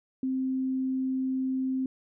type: tone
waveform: sine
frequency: 261.6 Hz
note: C4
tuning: in tune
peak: -26 dBFS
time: 0.23-1.86 s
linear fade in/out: 2 ms
effects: none